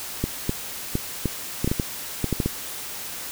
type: clicks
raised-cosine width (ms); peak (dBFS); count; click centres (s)
3; -9; 12; 0.24 / 0.494 / 0.954 / 1.257 / 1.645 / 1.676 / 1.715 / 1.798 / 2.243 / 2.327 / 2.402 / 2.46
effects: white hiss -34 dBFS RMS until 3.31 s